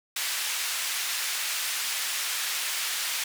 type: band-pass noise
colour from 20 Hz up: pink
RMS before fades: -30 dBFS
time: 0.16-3.24 s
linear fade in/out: 5 ms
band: 1900 to 15000 Hz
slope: 12 dB/octave
effects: none